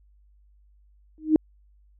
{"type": "tone with exponential growth", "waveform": "sine", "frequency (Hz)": 311.1, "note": "D#4", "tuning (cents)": 0, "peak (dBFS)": -10, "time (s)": [1.18, 1.36], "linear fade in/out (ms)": 1, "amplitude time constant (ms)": 37, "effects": ["added 50 Hz sine -55 dBFS peak until 1.99 s"]}